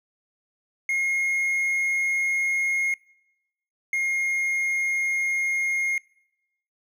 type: tone pair in turn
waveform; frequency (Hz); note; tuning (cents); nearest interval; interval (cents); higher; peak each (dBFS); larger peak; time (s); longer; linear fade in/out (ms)
triangle; 2148 / 2139; C7 / C7; +45 / +38; unison; 7; first; -20; neither; 0.89-2.94 / 3.93-5.98; neither; 2
effects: noise-tail reverb RT60 0.9 s tail -24 dB re dry